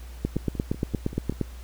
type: two click trains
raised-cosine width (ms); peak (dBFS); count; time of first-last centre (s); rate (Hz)
3; -11 / -23; 11 / 6; 0.25-1.413 / 0.36-1.323; 8.6 / 5.19
effects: added 60 Hz sine -38 dBFS peak until 1.63 s + pink hiss -51 dBFS RMS until 1.63 s